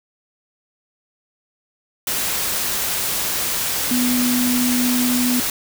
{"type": "tone in noise", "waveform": "sine", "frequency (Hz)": 247.4, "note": "B3", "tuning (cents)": 3, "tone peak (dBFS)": -17, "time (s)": [3.91, 5.4], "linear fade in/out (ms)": 2, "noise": "white", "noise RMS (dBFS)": -22, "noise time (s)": [2.07, 5.5], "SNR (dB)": 2, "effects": []}